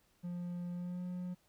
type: tone with pitch glide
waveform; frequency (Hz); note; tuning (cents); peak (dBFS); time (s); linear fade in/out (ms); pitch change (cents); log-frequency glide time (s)
triangle; 175.8 to 179.7; F3 to F3; +12 to +50; -36; 0.23-1.35; 20; +38; 0.73-1.03
effects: pink hiss -72 dBFS RMS until 1.48 s